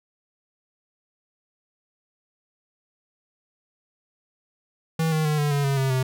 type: tone with pitch steps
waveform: square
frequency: 161.5 / 156.54 / 151.73 / 147.07 / 142.56 / 138.18 / 133.94 / 129.82 Hz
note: E3 / D#3 / D#3 / D3 / C#3 / C#3 / C3 / C3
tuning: -35 / +11 / -43 / +3 / +49 / -5 / +41 / -13 cents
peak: -21 dBFS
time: 4.99-6.03 s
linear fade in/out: 5 ms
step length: 130 ms
effects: none